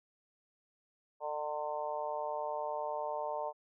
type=harmonic tone; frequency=150 Hz; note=D3; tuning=37 cents sharp; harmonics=3 / 4 / 5 / 6 / 7; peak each=-45 / -38 / -43 / -39 / -45 dBFS; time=1.2-3.53 s; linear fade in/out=50 ms; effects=none